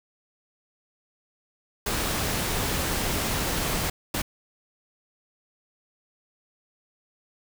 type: noise bursts at uneven times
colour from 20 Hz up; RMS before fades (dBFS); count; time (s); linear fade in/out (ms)
pink; -27; 2; 1.86-3.9 / 4.14-4.22; 5
effects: none